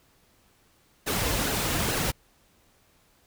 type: noise with flanger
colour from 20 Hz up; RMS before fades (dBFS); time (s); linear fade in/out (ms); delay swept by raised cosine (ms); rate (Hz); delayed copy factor
pink; -27; 1.06-2.12; 20; 0.86 to 5.36; 2.3; -0.6
effects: pink hiss -63 dBFS RMS until 3.26 s